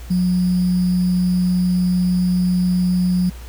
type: tone with sample-and-hold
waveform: sine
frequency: 180.7 Hz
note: F#3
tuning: 41 cents flat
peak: -14 dBFS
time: 0.1-3.3 s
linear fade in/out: 10 ms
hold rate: 4900 Hz
effects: added 60 Hz sine -32 dBFS peak until 3.48 s + pink hiss -43 dBFS RMS until 3.48 s